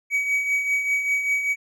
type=tone with tremolo; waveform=triangle; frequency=2267 Hz; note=C#7; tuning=38 cents sharp; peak=-16 dBFS; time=0.1-1.56 s; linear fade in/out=50 ms; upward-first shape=triangle; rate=5.1 Hz; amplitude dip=60%; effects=none